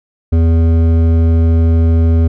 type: tone with hard clipping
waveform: sine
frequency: 82.41 Hz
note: E2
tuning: in tune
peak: -9 dBFS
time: 0.32-2.28 s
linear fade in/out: 10 ms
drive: 11 dB
effects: none